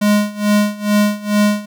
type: tone with tremolo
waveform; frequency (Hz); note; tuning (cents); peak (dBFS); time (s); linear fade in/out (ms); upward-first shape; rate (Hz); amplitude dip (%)
square; 207.7; G#3; 0; -10; 0.01-1.66; 10; sine; 2.3; 90
effects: none